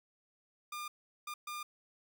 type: tone bursts at uneven times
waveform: sawtooth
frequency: 1205 Hz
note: D6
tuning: 44 cents sharp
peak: -36 dBFS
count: 3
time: 0.72-0.88 / 1.27-1.34 / 1.47-1.63 s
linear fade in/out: 5 ms
effects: none